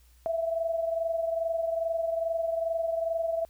sine tone pair together, 658 / 680.4 Hz, E5 / F5, -3 / -45 cents, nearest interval minor second, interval 58 cents, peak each -27 / -34 dBFS, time 0.26-3.45 s, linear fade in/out 0 ms, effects added 60 Hz sine -56 dBFS peak until 3.49 s + white hiss -65 dBFS RMS until 3.49 s

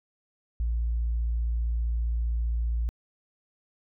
sine tone, 57.6 Hz, A#1, 20 cents flat, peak -23 dBFS, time 0.6-2.89 s, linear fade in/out 0 ms, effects tanh soft clip ceiling -21 dBFS

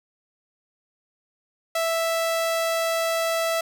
sawtooth tone, 659.3 Hz, E5, in tune, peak -18 dBFS, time 1.75-3.61 s, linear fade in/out 5 ms, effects none

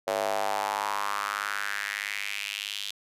square tone with high-pass filter sweep, 50.8 Hz, G#1, 38 cents flat, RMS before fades -31 dBFS, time 0.07-2.91 s, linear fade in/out 5 ms, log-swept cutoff 580 to 3400 Hz, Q 3.7, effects resampled to 32000 Hz

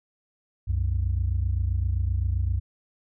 sine tone pair together, 64.81 / 92.5 Hz, C2 / F#2, -16 / 0 cents, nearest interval tritone, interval 616 cents, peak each -24 dBFS, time 0.67-2.6 s, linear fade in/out 20 ms, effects tanh soft clip ceiling -16 dBFS

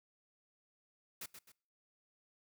white noise with echo, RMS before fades -45 dBFS, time 1.21-1.26 s, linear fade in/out 5 ms, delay 130 ms, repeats 2, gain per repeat -8 dB, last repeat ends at 1.52 s, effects noise-tail reverb RT60 0.5 s tail -24 dB re dry

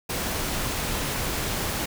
pink noise, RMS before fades -28 dBFS, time 0.09-1.86 s, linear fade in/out 10 ms, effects none

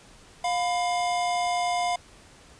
square tone pair together, 707.8 / 1001 Hz, F5 / B5, +23 / +23 cents, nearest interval tritone, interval 600 cents, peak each -25 / -33 dBFS, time 0.44-1.96 s, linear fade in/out 5 ms, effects pink hiss -52 dBFS RMS until 2.59 s + resampled to 22050 Hz

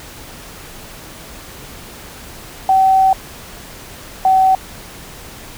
sine tone pair in turn, 765 / 759.7 Hz, G5 / F#5, -42 / +46 cents, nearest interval unison, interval 12 cents, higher first, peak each -8 dBFS, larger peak neither, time 2.69-3.13 / 4.25-4.55 s, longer first, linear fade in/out 2 ms, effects pink hiss -35 dBFS RMS until 5.57 s

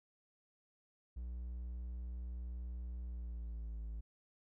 triangle tone with pitch glide, 60.5 to 54.84 Hz, B1 to A1, -35 to -5 cents, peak -39 dBFS, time 1.16-4.01 s, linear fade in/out 10 ms, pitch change -170 cents, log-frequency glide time 3.05-3.81 s, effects none

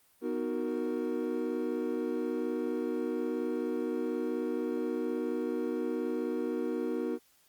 triangle chord, B major seventh, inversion none, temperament equal, 246.9 / 311.1 / 370 / 466.2 Hz, B3 / D#4 / F#4 / A#4, 0 / 0 / 0 / 0 cents, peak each -34 dBFS, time 0.21-7.19 s, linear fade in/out 50 ms, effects white hiss -66 dBFS RMS until 7.48 s + Opus 32 kbps

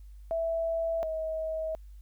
sine tone pair in turn, 659.3 / 637.6 Hz, E5 / D#5, 0 / +42 cents, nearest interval minor second, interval 58 cents, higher first, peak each -27 / -30 dBFS, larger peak first, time 0.31-1.03 / 1.03-1.75 s, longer neither, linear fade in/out 0 ms, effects added 50 Hz sine -45 dBFS peak until 2.01 s + white hiss -72 dBFS RMS until 2.01 s

